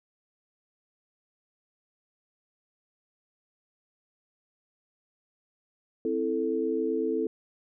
sine chord, A minor, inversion first, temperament equal, 261.6 / 329.6 / 440 Hz, C4 / E4 / A4, 0 / 0 / 0 cents, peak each -32 / -30 / -28 dBFS, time 6.05-7.27 s, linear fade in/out 2 ms, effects none

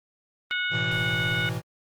harmonic tone, 732 Hz, F#5, 19 cents flat, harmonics 2 / 3 / 4 / 5, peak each -27 / -31 / -33 / -35 dBFS, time 0.51-1.49 s, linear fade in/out 0 ms
square chord, A suspended second, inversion none, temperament equal with one note detuned, 110 / 125.99 / 164.81 Hz, A2 / B2 / E3, 0 / +35 / 0 cents, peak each -33 dBFS, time 0.7-1.62 s, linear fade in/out 50 ms
effects Opus 24 kbps

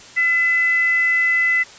sine tone with frequency modulation, 2011 Hz, B6, 31 cents sharp, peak -14 dBFS, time 0.16-1.64 s, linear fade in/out 20 ms, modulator 631 Hz, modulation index 0.29, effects white hiss -41 dBFS RMS until 1.78 s + resampled to 16000 Hz

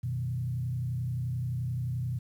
sine tone with frequency modulation, 123.47 Hz, B2, in tune, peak -29 dBFS, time 0.03-2.19 s, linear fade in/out 10 ms, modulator 31.5 Hz, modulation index 0.77, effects 10-bit

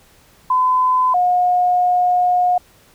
sine tone pair in turn, 1015 / 720 Hz, B5 / F#5, +47 / -47 cents, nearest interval tritone, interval 594 cents, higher first, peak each -12 dBFS, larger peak neither, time 0.5-1.14 / 1.14-2.58 s, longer second, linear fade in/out 5 ms, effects pink hiss -51 dBFS RMS until 2.94 s

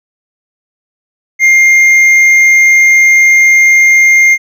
sine tone with hard clipping, 2114 Hz, C7, 17 cents sharp, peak -4 dBFS, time 1.39-4.38 s, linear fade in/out 50 ms, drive 4 dB, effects none

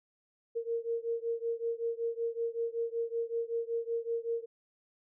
sine beating tone pair, 460.9 / 466.2 Hz, A#4 / A#4, -20 / 0 cents, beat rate 5.3 Hz, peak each -34 / -35 dBFS, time 0.55-4.46 s, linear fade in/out 20 ms, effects none

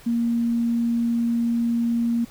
sine tone, 234 Hz, A#3, 7 cents sharp, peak -19 dBFS, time 0.06-2.25 s, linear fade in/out 10 ms, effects pink hiss -48 dBFS RMS until 2.3 s

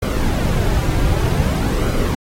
brown noise with flanger, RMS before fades -17 dBFS, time 0.02-2.15 s, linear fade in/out 5 ms, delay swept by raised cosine 1.1 to 4.7 ms, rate 0.53 Hz, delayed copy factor -0.5, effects AAC 48 kbps

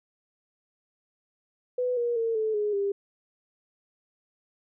sine tone with pitch steps, 497.9 / 476.5 / 456 / 436.5 / 417.7 / 399.8 Hz, B4 / A#4 / A#4 / A4 / G#4 / G4, +14 / +38 / -38 / -14 / +10 / +34 cents, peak -24 dBFS, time 1.78-2.92 s, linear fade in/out 5 ms, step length 190 ms, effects none

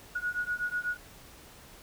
sine beating tone pair, 1451 / 1459.1 Hz, F#6 / F#6, -34 / -25 cents, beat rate 8.1 Hz, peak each -33 / -33 dBFS, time 0.15-0.97 s, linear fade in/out 10 ms, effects pink hiss -52 dBFS RMS until 1.82 s

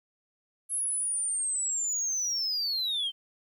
sine linear sweep, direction down, 10860 to 3072 Hz, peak -25 dBFS, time 0.69-3.12 s, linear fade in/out 50 ms, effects tanh soft clip ceiling -26 dBFS + 11-bit

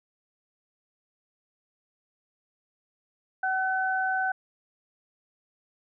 sine tone pair together, 756 / 1513.5 Hz, F#5 / F#6, +37 / +39 cents, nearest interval octave, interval 1202 cents, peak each -27 dBFS, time 3.43-4.32 s, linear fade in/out 5 ms, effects none

